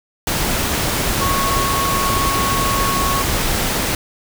sine tone in noise, 1103 Hz, C#6, 9 cents flat, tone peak -19 dBFS, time 1.21-3.22 s, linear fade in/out 2 ms, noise pink, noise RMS -19 dBFS, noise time 0.27-3.95 s, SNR -3 dB, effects none

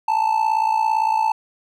triangle tone with amplitude modulation, 880 Hz, A5, in tune, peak -11 dBFS, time 0.08-1.32 s, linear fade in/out 5 ms, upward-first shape sine, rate 57.7 Hz, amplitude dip 75%, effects none

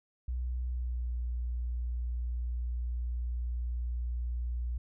sine tone with pitch glide, 61.74 to 60.05 Hz, B1 to B1, 0 to -48 cents, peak -31 dBFS, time 0.28-4.78 s, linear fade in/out 5 ms, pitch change -48 cents, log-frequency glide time 0.7-1.14 s, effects none

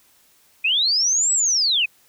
sine linear two-way sweep, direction up then down, 2424 to 7902 to 2424 Hz, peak -16 dBFS, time 0.64-1.86 s, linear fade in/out 10 ms, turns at 1.33 s, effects white hiss -57 dBFS RMS until 2.08 s

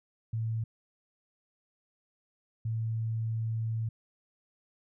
sine tone bursts at uneven times, 112.5 Hz, A2, 39 cents sharp, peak -29 dBFS, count 2, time 0.33-0.64 / 2.65-3.89 s, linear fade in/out 5 ms, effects none

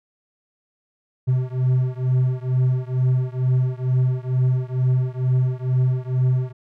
triangle beating tone pair, 126.9 / 129.1 Hz, B2 / C3, +47 / -23 cents, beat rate 2.2 Hz, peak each -18 / -19 dBFS, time 1.27-6.53 s, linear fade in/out 20 ms, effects none

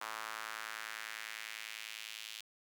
sawtooth tone with high-pass filter sweep, 110 Hz, A2, in tune, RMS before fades -45 dBFS, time 0.01-2.41 s, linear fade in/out 5 ms, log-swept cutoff 1100 to 3100 Hz, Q 1.9, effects none

